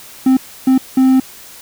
triangle tone bursts at uneven times, 261.6 Hz, C4, in tune, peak -5 dBFS, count 3, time 0.26-0.37 / 0.67-0.78 / 0.97-1.2 s, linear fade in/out 5 ms, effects white hiss -37 dBFS RMS until 1.61 s

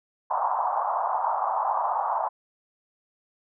pink band-pass noise, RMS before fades -26 dBFS, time 0.3-2.29 s, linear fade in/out 10 ms, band 710 to 1100 Hz, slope 48 dB/octave, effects none

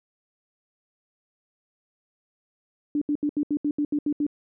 sine tone bursts, 293.7 Hz, D4, in tune, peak -21 dBFS, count 10, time 2.95-4.266 s, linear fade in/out 2 ms, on 65 ms, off 74 ms, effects none

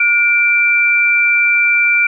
sine tone pair together, 1438.8 / 2349 Hz, F#6 / D7, -49 / 0 cents, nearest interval minor sixth, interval 849 cents, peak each -16 / -10 dBFS, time 0-2.07 s, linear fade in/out 5 ms, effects none

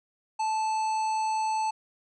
harmonic tone, 875 Hz, A5, 10 cents flat, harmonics 1 / 3 / 5 / 7 / 9 / 10, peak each -25 / -41 / -44 / -47 / -46 / -55 dBFS, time 0.39-1.71 s, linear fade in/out 10 ms, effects none

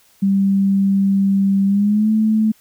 sine tone with pitch glide, 196 to 217.5 Hz, G3 to A3, 0 to -20 cents, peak -12 dBFS, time 0.22-2.52 s, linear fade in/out 10 ms, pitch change +180 cents, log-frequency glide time 1.66-2.1 s, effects white hiss -54 dBFS RMS until 2.6 s

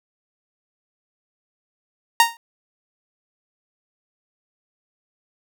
sawtooth tone with exponential decay, 928 Hz, A#5, 8 cents flat, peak -4 dBFS, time 2.2-2.37 s, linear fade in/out 1 ms, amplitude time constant 36 ms, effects none

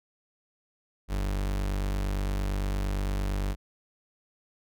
40% pulse tone, 48.77 Hz, G1, 8 cents flat, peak -26 dBFS, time 1.08-3.56 s, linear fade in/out 50 ms, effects none

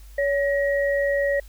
sine tone pair together, 564.3 / 1898 Hz, C#5 / A#6, +31 / +31 cents, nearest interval octave + major sixth, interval 2100 cents, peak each -20 / -26 dBFS, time 0.18-1.4 s, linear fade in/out 5 ms, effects added 50 Hz sine -41 dBFS peak until 1.48 s + white hiss -55 dBFS RMS until 1.48 s

